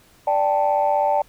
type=chord; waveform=sine; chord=D suspended fourth; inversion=none; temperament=equal; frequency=587.3 / 784 / 880 Hz; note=D5 / G5 / A5; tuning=0 / 0 / 0 cents; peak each=-20 dBFS; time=0.27-1.22 s; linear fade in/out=5 ms; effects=tanh soft clip ceiling -9 dBFS + pink hiss -54 dBFS RMS until 1.28 s